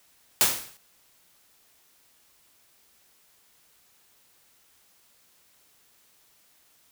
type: noise with exponential decay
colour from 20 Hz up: white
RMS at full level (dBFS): -17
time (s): 0.41-0.77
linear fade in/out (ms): 0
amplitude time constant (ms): 78
effects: white hiss -62 dBFS RMS until 6.91 s

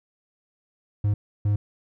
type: tone bursts at uneven times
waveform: triangle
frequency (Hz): 103.2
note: G#2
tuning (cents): -10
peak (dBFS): -17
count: 2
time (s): 1.04-1.14 / 1.45-1.56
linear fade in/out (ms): 5
effects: none

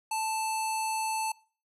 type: tone with low-pass filter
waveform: square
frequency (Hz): 880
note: A5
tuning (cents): 0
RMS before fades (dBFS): -31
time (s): 0.11-1.32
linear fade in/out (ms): 5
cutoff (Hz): 10000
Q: 2.7
effects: noise-tail reverb RT60 0.4 s tail -22 dB re dry

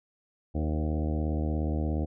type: harmonic tone with a mistuned harmonic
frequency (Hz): 77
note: D#2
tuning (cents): -17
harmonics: 1 / 2 / 3 / 4 / 5 / 6 / 7 / 8 / 9 / 10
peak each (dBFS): -28 / -35 / -35 / -35 / -43 / -43 / -42 / -46 / -44 / -49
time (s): 0.54-2.06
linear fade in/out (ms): 20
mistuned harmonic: 7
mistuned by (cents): -18
effects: none

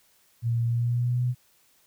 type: tone with pitch glide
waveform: sine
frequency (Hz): 117.1 to 124.06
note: A#2 to B2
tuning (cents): +8 to +8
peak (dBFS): -22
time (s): 0.42-1.35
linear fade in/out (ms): 50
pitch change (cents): +100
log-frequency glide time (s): 0.66-1.23
effects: white hiss -63 dBFS RMS until 1.86 s

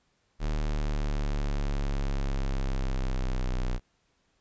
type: linear sweep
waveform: square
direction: down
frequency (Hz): 38.14 to 30.87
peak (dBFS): -27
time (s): 0.39-3.8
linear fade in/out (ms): 50
effects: pink hiss -71 dBFS RMS until 4.4 s + resampled to 16000 Hz

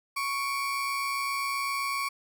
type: tone pair together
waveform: 35% pulse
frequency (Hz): 1108.7 / 2345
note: C#6 / D7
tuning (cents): 0 / -3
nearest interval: octave + minor second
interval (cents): 1297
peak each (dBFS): -28 / -32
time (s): 0.16-2.09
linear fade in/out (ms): 10
effects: none

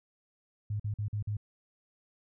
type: tone bursts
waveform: sine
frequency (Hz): 104.6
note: G#2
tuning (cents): +13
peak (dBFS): -30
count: 5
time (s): 0.7-1.369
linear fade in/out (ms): 5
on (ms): 97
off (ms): 46
effects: none

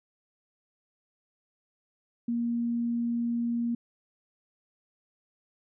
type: tone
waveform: sine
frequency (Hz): 235.6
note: A#3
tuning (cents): +19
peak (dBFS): -26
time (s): 2.28-3.75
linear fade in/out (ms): 5
effects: none

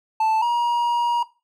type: tone pair in turn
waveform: triangle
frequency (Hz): 880 / 951.5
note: A5 / A#5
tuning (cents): 0 / +35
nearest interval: minor second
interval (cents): 135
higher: second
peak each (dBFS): -15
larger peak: neither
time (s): 0.2-0.42 / 0.42-1.23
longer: second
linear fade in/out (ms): 5
effects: noise-tail reverb RT60 0.3 s tail -18 dB re dry

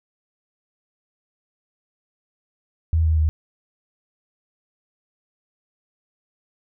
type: tone with pitch steps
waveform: sine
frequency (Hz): 81 / 79.38 / 77.79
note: E2 / D#2 / D#2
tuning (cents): -30 / +35 / 0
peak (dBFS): -15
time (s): 2.93-3.29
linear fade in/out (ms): 0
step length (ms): 120
effects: none

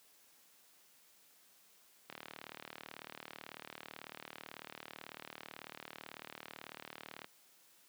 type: click train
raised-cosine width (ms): 0.3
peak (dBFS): -29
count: 197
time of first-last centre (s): 2.1-7.244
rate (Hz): 38.1
effects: white hiss -66 dBFS RMS until 7.88 s + high-pass 150 Hz 12 dB/octave

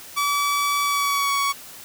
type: tone with pitch glide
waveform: sawtooth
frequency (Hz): 1147 to 1121.5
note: D6 to C#6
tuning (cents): -41 to +20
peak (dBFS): -16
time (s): 0.16-1.53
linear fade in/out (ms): 20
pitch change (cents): -39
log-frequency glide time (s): 0.83-1.33
effects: white hiss -41 dBFS RMS until 1.84 s

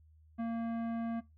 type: tone with tanh clipping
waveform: sine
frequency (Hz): 230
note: A#3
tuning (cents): -23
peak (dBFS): -35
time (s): 0.38-1.21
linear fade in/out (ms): 20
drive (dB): 14
effects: noise-tail reverb RT60 0.2 s tail -19 dB re dry + added 78 Hz sine -59 dBFS peak until 1.37 s

